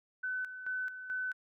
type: tone with tremolo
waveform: sine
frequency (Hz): 1510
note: F#6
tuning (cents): +35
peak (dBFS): -33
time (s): 0.23-1.33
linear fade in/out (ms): 10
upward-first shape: square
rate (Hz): 2.3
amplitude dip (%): 65
effects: none